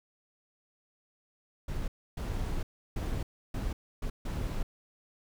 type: noise bursts at uneven times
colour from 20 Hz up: brown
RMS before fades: -33 dBFS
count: 6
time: 1.68-1.88 / 2.17-2.63 / 2.96-3.23 / 3.54-3.73 / 4.02-4.1 / 4.25-4.63 s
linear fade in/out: 5 ms
effects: none